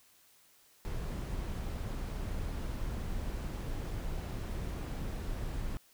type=noise; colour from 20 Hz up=brown; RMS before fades=-37 dBFS; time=0.85-5.77 s; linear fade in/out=0 ms; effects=white hiss -64 dBFS RMS until 5.93 s